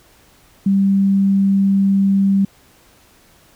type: tone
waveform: sine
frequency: 196 Hz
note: G3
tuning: in tune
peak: -11 dBFS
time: 0.66-2.45 s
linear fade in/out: 5 ms
effects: pink hiss -51 dBFS RMS until 3.55 s